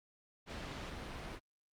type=low-pass noise; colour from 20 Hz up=pink; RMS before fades=-45 dBFS; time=0.46-1.4 s; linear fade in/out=50 ms; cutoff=4100 Hz; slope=12 dB/octave; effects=Opus 48 kbps